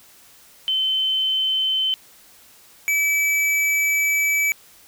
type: tone pair in turn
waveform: sine / square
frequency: 3070 / 2300 Hz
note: G7 / D7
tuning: -37 / -37 cents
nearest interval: perfect fourth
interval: 500 cents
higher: first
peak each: -18 dBFS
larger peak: neither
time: 0.68-1.94 / 2.88-4.52 s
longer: second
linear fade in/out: 0 ms
effects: white hiss -50 dBFS RMS until 4.87 s